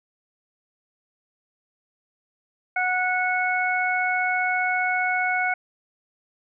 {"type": "harmonic tone", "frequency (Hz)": 735, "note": "F#5", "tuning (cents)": -12, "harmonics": [1, 2, 3], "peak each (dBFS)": [-25, -25, -25], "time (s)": [2.76, 5.54], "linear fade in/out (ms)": 5, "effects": []}